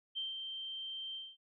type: tone with ADSR envelope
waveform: sine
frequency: 3136 Hz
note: G7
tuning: in tune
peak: -35 dBFS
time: 0.15-1.37 s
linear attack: 26 ms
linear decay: 160 ms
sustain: -5 dB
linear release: 220 ms
effects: none